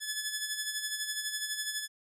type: tone with tremolo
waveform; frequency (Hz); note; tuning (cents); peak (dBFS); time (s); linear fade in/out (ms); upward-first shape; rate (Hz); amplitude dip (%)
10% pulse; 1719; A6; -41; -22; 0-1.88; 50; sine; 12; 55
effects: resampled to 32000 Hz